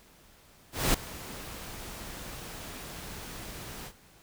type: noise with ADSR envelope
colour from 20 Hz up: pink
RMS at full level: -24 dBFS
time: 0.72-3.93 s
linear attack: 220 ms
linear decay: 6 ms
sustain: -18 dB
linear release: 71 ms
effects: pink hiss -58 dBFS RMS until 4.22 s